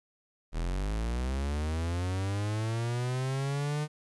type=linear sweep; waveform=45% pulse; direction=up; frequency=38.85 to 152.2 Hz; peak=-29 dBFS; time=0.52-3.88 s; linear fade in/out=50 ms; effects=resampled to 24000 Hz + 11-bit